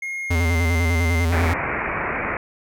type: tone with pitch glide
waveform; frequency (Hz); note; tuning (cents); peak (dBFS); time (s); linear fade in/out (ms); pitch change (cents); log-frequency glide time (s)
triangle; 2145 to 2088; C7 to C7; +42 to -4; -24; 0.02-1.25; 5; -46; 0.24-0.58
type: tone with vibrato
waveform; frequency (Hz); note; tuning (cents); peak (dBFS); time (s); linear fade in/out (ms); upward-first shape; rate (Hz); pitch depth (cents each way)
square; 84.1; E2; +35; -18; 0.3-1.54; 10; square; 10; 60
type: low-pass noise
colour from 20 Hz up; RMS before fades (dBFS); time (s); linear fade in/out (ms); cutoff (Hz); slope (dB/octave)
white; -25; 1.32-2.37; 2; 2400; 96
effects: none